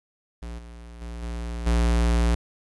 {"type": "tone with level steps", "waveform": "square", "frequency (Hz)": 58.27, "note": "A#1", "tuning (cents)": 0, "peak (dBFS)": [-34, -40, -34, -30, -19], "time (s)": [0.42, 2.35], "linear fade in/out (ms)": 5, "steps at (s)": [0.58, 1.01, 1.22, 1.66], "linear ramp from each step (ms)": 10, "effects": ["resampled to 24000 Hz", "10-bit"]}